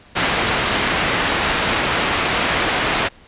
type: low-pass noise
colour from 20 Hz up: white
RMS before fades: -19 dBFS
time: 0.15-3.09 s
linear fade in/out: 20 ms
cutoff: 2600 Hz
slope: 12 dB/octave
effects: pink hiss -47 dBFS RMS until 3.27 s + resampled to 8000 Hz